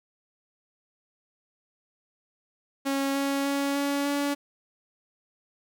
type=tone with pitch steps; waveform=sawtooth; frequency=274.7 / 277.3 / 279.8 / 282.4 / 285 Hz; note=C#4 / C#4 / C#4 / C#4 / C#4; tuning=-16 / +1 / +16 / +32 / +48 cents; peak=-21 dBFS; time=2.85-4.35 s; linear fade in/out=20 ms; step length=300 ms; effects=none